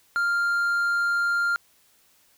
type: tone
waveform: triangle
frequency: 1396.9 Hz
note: F6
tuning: in tune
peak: -19 dBFS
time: 0.16-1.56 s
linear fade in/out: 0 ms
effects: white hiss -61 dBFS RMS until 2.37 s